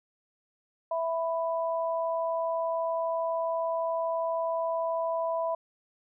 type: tone pair together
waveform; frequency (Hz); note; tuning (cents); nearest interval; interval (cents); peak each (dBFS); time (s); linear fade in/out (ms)
sine; 659.3 / 991.3; E5 / B5; 0 / +6; perfect fifth; 706; -28 / -32; 0.91-5.55; 5
effects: none